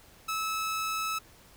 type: tone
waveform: sawtooth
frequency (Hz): 1300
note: E6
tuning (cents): -24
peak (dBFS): -26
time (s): 0.28-1.19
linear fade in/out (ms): 10
effects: pink hiss -56 dBFS RMS until 1.56 s